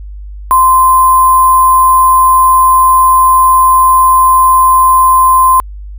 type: tone with sample-and-hold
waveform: sine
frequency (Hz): 1039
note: C6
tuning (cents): -12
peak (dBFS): -3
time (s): 0.51-5.6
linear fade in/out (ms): 0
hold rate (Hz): 11025
effects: added 50 Hz sine -23 dBFS peak until 5.98 s